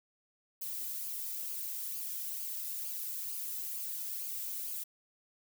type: noise with flanger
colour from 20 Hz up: violet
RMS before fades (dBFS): -39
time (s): 0.61-4.84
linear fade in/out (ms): 10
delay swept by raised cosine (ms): 0.52 to 1.82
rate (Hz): 2.2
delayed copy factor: -0.5
effects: none